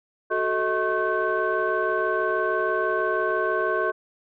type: tone cluster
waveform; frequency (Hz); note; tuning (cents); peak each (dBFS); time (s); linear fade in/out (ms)
sine; 373.4 / 439.6 / 633 / 1089 / 1532; F#4 / A4 / D#5 / C#6 / G6; +16 / -2 / +30 / -31 / -40; -27; 0.3-3.92; 20
effects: tanh soft clip ceiling -13 dBFS